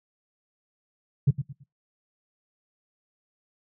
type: tone with echo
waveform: sine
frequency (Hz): 139.1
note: C#3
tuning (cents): +6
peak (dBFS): -13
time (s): 1.27-1.31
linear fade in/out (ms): 10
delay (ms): 110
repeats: 3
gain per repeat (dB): -11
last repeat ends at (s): 1.64
effects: noise-tail reverb RT60 0.2 s tail -22 dB re dry + tanh soft clip ceiling -12 dBFS